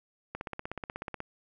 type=click train; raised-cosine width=0.5 ms; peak=-21 dBFS; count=15; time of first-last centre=0.35-1.204 s; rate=16.4 Hz; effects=none